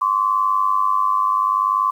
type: tone pair together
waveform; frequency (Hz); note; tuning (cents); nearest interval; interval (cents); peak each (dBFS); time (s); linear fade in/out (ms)
sine; 1041 / 1141.6; C6 / D6; -9 / -49; major second; 160; -18; 0.01-1.91; 10
effects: 8-bit